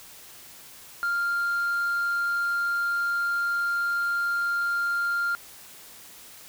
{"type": "tone", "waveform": "sine", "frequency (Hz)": 1396.9, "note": "F6", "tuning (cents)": 0, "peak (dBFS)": -21, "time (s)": [1.03, 5.35], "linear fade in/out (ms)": 0, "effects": ["tanh soft clip ceiling -22 dBFS", "white hiss -47 dBFS RMS until 6.48 s"]}